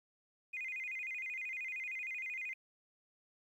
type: tone with vibrato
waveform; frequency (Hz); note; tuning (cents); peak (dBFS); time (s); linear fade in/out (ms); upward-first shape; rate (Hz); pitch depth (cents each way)
sine; 2266; C#7; +37; -38; 0.53-2.54; 10; square; 13; 150
effects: tanh soft clip ceiling -34 dBFS + 12-bit